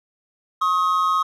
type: tone pair together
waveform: triangle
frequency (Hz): 1086.5 / 1262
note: C#6 / D#6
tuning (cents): -35 / +24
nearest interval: minor third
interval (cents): 259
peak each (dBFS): -19 / -17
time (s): 0.61-1.23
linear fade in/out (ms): 10
effects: none